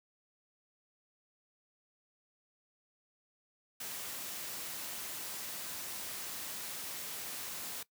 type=noise; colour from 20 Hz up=white; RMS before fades=-42 dBFS; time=3.8-7.83 s; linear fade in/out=5 ms; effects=noise-tail reverb RT60 0.1 s tail -19 dB re dry + high-pass 100 Hz 12 dB/octave